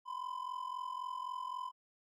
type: ring-modulated tone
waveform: triangle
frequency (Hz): 1013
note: B5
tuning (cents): +44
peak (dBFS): -34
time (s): 0.05-1.72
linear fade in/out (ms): 50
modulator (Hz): 21.9
effects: none